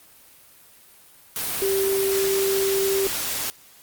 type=tone in noise; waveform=sine; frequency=390 Hz; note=G4; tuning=9 cents flat; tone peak=-20 dBFS; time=1.62-3.07 s; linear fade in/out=0 ms; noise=white; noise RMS=-27 dBFS; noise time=1.36-3.5 s; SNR=+4 dB; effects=white hiss -51 dBFS RMS until 3.82 s + Opus 32 kbps